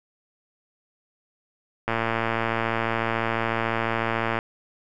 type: click train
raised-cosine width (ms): 0.5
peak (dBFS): -9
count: 287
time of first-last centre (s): 1.88-4.389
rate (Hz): 114
effects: none